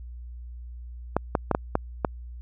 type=clicks; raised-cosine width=1 ms; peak=-7 dBFS; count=6; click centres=1.166 / 1.352 / 1.513 / 1.549 / 1.754 / 2.048 s; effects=added 60 Hz sine -37 dBFS peak until 2.41 s